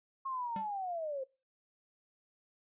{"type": "linear sweep", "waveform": "sine", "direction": "down", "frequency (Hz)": [1086, 516], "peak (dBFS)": -35, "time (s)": [0.25, 1.24], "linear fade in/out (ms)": 10}
{"type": "tone with exponential decay", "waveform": "square", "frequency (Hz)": 196, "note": "G3", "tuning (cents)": 0, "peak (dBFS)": -38, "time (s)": [0.56, 0.71], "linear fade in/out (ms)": 2, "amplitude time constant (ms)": 31}
{"effects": ["noise-tail reverb RT60 0.3 s tail -22 dB re dry", "resampled to 8000 Hz"]}